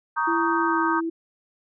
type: chord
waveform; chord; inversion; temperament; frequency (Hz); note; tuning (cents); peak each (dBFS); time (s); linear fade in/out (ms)
sine; Eb dominant seventh; second; just; 933.4 / 1120.1 / 1244.5 / 1555.6; Bb5 / Db6 / Eb6 / G6; +2 / +18 / 0 / -14; -25 / -29 / -26 / -27; 0.16-1.01; 20
type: tone with pitch glide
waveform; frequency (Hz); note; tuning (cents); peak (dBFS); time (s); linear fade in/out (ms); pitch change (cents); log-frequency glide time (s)
sine; 334.3 to 329.9; E4 to E4; +24 to +1; -24; 0.27-1.1; 10; -23; 0.66-0.77
effects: none